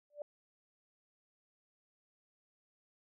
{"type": "tone with exponential growth", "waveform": "sine", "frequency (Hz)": 587.3, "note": "D5", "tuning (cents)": 0, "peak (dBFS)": -35, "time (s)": [0.1, 0.22], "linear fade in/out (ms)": 2, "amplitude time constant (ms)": 24, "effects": []}